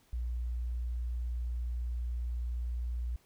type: tone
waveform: sine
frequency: 59.9 Hz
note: A#1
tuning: 48 cents sharp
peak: -32 dBFS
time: 0.13-3.16 s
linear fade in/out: 0 ms
effects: pink hiss -67 dBFS RMS until 3.25 s